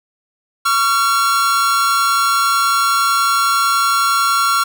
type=tone pair together; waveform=45% pulse; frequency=1120 / 1369.1 Hz; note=C#6 / F6; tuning=+18 / -35 cents; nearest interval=minor third; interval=347 cents; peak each=-18 / -14 dBFS; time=0.65-4.64 s; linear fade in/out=10 ms; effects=none